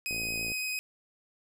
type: tone with vibrato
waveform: sawtooth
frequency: 2515 Hz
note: D#7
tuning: 18 cents sharp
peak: -28 dBFS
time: 0.06-0.79 s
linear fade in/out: 0 ms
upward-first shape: sine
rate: 8.9 Hz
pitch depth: 8 cents each way
type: click train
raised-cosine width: 2 ms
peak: -29 dBFS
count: 24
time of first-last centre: 0.11-0.519 s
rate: 56.3 Hz
effects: none